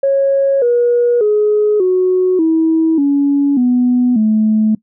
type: tone with pitch steps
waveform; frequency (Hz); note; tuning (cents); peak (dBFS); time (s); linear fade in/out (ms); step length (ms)
sine; 549 / 480.7 / 420.9 / 368.5 / 322.7 / 282.5 / 247.4 / 216.6; C#5 / B4 / G#4 / F#4 / E4 / C#4 / B3 / A3; -17 / -47 / +23 / -7 / -37 / +33 / +3 / -27; -8; 0.03-4.75; 5; 590
effects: noise-tail reverb RT60 0.1 s tail -21 dB re dry + tanh soft clip ceiling -4 dBFS